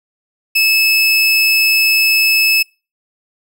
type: tone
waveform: 30% pulse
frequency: 2604 Hz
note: E7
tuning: 22 cents flat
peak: -7 dBFS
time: 0.55-2.63 s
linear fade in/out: 10 ms
effects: noise-tail reverb RT60 0.3 s tail -25 dB re dry